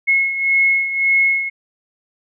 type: beating tone pair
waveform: sine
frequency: 2174 / 2175.8 Hz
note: C#7 / C#7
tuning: -34 / -33 cents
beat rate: 1.8 Hz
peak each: -14 / -20 dBFS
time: 0.07-1.5 s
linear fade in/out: 20 ms
effects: none